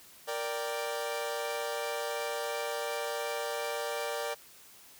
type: chord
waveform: sawtooth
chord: G minor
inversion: first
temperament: equal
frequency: 466.2 / 587.3 / 784 Hz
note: Bb4 / D5 / G5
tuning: 0 / 0 / 0 cents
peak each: -33 / -32 / -36 dBFS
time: 0.27-4.35 s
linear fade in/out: 20 ms
effects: white hiss -55 dBFS RMS until 4.99 s